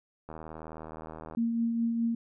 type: click train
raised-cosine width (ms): 1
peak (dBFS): -28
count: 85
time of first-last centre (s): 0.29-1.349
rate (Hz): 79.3
type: tone with tremolo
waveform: sine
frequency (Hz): 231.3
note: A#3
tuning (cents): -13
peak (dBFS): -24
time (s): 1.37-2.15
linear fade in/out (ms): 5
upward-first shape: triangle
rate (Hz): 4.8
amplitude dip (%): 40
effects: none